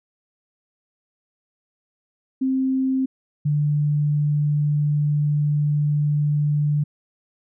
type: tone pair in turn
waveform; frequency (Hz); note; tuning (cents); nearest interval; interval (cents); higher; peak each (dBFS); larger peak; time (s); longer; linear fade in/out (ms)
sine; 263.2 / 147.72; C4 / D3; +10 / +10; minor seventh; 1000; first; -18 / -17; second; 2.41-3.06 / 3.45-6.84; second; 10
effects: none